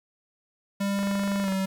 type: tone with pitch glide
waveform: square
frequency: 199 to 191.56 Hz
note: G3 to G3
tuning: +26 to -40 cents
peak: -25 dBFS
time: 0.8-1.66 s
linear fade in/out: 10 ms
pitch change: -66 cents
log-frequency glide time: 1.42-1.5 s
type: click train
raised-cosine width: 0.5 ms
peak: -21 dBFS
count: 14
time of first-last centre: 0.99-1.523 s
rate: 24.4 Hz
effects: 8-bit